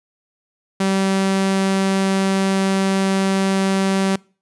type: tone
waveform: sawtooth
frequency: 193 Hz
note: G3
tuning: 27 cents flat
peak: -12 dBFS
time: 0.8-4.16 s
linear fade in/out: 5 ms
effects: noise-tail reverb RT60 0.4 s tail -25 dB re dry + resampled to 24000 Hz